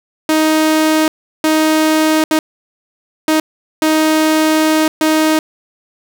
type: tone bursts at uneven times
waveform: sawtooth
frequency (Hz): 312.9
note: D#4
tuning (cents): +10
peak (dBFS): -6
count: 6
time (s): 0.29-1.08 / 1.44-2.24 / 2.31-2.39 / 3.28-3.4 / 3.82-4.88 / 5.01-5.39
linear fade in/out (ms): 2
effects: none